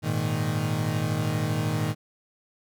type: chord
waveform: 35% pulse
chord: Ab suspended second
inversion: none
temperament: equal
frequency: 103.83 / 116.54 / 155.56 Hz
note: Ab2 / Bb2 / Eb3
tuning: 0 / 0 / 0 cents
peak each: -29 / -27 / -26 dBFS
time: 0.02-1.95 s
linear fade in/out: 50 ms
effects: none